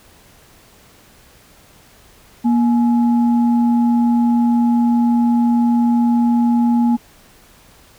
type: tone pair together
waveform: sine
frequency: 237.1 / 845 Hz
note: A#3 / G#5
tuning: +30 / +30 cents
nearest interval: octave + minor seventh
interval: 2200 cents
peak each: -11 / -23 dBFS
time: 2.44-6.97 s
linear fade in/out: 20 ms
effects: tanh soft clip ceiling -5 dBFS + pink hiss -48 dBFS RMS until 7.98 s